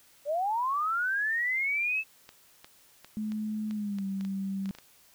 sine linear sweep, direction up, 554.4 to 2637 Hz, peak -26 dBFS, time 0.25-2.04 s, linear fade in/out 50 ms
clicks, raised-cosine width 0.2 ms, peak -29 dBFS, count 12, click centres 2.291 / 2.645 / 3.046 / 3.32 / 3.71 / 3.986 / 4.21 / 4.25 / 4.658 / 4.692 / 4.75 / 4.786 s
sine tone with pitch glide, 214.4 to 194.35 Hz, A3 to G3, -45 to -15 cents, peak -30 dBFS, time 3.17-4.71 s, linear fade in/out 0 ms, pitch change -170 cents, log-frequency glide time 3.72-4.05 s
effects white hiss -60 dBFS RMS until 5.14 s

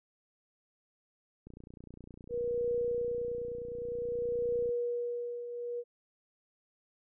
click train, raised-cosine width 3 ms, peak -36 dBFS, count 97, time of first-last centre 1.47-4.691 s, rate 29.8 Hz
sine tone with tremolo, 480 Hz, B4, 49 cents flat, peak -28 dBFS, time 2.29-5.84 s, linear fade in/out 50 ms, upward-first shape triangle, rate 0.55 Hz, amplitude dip 70%
effects none

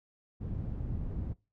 white low-pass noise, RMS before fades -36 dBFS, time 0.4-1.34 s, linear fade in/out 20 ms, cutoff 120 Hz, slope 12 dB/octave, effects noise-tail reverb RT60 0.3 s tail -23 dB re dry

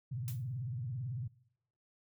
sine tone with vibrato, 123.47 Hz, B2, in tune, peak -36 dBFS, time 0.11-1.28 s, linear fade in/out 10 ms, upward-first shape triangle, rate 18 Hz, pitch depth 290 cents each way
blue noise with exponential decay, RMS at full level -42 dBFS, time 0.28-0.44 s, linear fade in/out 0 ms, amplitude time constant 34 ms
effects noise-tail reverb RT60 0.8 s tail -23 dB re dry

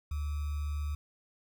sine tone with sample-and-hold, 73.8 Hz, D2, 9 cents sharp, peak -31 dBFS, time 0.11-0.95 s, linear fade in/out 5 ms, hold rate 1225 Hz, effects none

